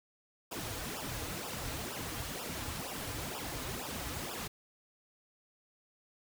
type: noise with flanger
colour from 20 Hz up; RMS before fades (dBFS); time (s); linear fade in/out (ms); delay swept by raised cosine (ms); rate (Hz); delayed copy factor
pink; -40; 0.51-4.48; 10; 0.47 to 5.47; 2.1; -0.95
effects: none